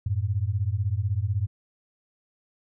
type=beating tone pair; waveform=sine; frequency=92.5 / 108.5 Hz; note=F#2 / A2; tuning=0 / -24 cents; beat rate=16 Hz; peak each=-26 dBFS; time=0.06-1.47 s; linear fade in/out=5 ms; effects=none